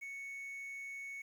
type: tone with ADSR envelope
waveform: triangle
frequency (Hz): 2217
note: C#7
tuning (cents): 0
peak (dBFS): -39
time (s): 0.01-1.22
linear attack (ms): 22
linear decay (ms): 5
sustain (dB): -2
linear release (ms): 6
effects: 11-bit